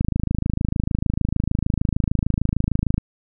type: click train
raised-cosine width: 5 ms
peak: -7 dBFS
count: 80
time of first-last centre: 0.01-2.98 s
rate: 26.6 Hz
effects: none